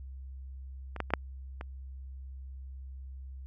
clicks, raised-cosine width 0.5 ms, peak -25 / -16 / -23 / -8 / -25 dBFS, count 5, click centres 0.963 / 1.003 / 1.105 / 1.137 / 1.611 s, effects added 66 Hz sine -41 dBFS peak until 3.46 s

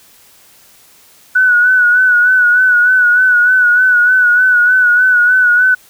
sine tone with vibrato, 1479 Hz, F#6, 1 cent flat, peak -6 dBFS, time 1.35-5.75 s, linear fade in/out 10 ms, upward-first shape sine, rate 3.3 Hz, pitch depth 45 cents each way, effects white hiss -45 dBFS RMS until 5.89 s

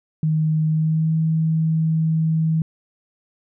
sine tone with pitch glide, 156.5 to 160.07 Hz, D#3 to D#3, +10 to +49 cents, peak -16 dBFS, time 0.23-2.62 s, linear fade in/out 2 ms, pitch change +39 cents, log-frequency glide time 0.68-1.14 s, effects none

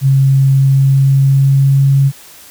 sine tone with pitch glide, 135.5 to 137.55 Hz, C#3 to C#3, -39 to -13 cents, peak -6 dBFS, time 0.01-2.12 s, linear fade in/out 50 ms, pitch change +26 cents, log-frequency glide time 0.57-1.96 s, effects white hiss -38 dBFS RMS until 2.5 s

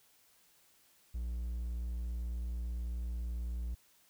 triangle tone, 59.1 Hz, A#1, 24 cents sharp, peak -33 dBFS, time 1.14-3.75 s, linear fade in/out 10 ms, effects white hiss -67 dBFS RMS until 4.09 s

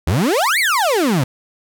35% pulse exponential two-way sweep, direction up then down, 71 to 2349 to 119.5 Hz, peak -12 dBFS, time 0.07-1.24 s, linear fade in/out 5 ms, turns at 0.59 s, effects none

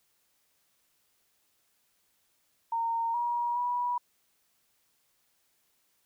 sine tone with pitch steps, 920 / 955 / 974 Hz, A#5 / A#5 / B5, -23 / +42 / -24 cents, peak -27 dBFS, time 2.72-3.98 s, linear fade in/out 5 ms, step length 420 ms, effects white hiss -72 dBFS RMS until 6.05 s

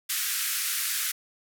white band-pass noise, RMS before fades -29 dBFS, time 0.09-1.12 s, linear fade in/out 10 ms, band 1300 to 16000 Hz, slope 48 dB/octave, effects none

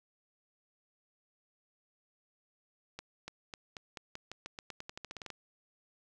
accelerating click train, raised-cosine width 0.2 ms, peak -25 dBFS, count 19, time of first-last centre 2.99-5.303 s, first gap 290 ms, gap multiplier 0.89, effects none

